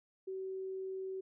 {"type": "tone", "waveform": "sine", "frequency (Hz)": 380.1, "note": "F#4", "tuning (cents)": 47, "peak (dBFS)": -38, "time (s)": [0.27, 1.21], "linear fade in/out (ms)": 10, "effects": []}